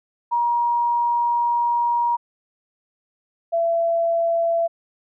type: tone pair in turn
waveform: sine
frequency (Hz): 950 / 671.8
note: A#5 / E5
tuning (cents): +33 / +33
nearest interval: tritone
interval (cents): 600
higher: first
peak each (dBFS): -17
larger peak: neither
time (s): 0.31-2.17 / 3.52-4.68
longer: first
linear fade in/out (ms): 20
effects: none